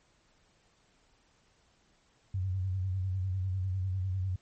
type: tone with vibrato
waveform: sine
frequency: 93.7 Hz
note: F#2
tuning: 22 cents sharp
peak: -29 dBFS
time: 2.34-4.36 s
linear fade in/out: 5 ms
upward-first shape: square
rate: 10 Hz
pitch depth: 48 cents each way
effects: pink hiss -68 dBFS RMS until 4.41 s + MP3 32 kbps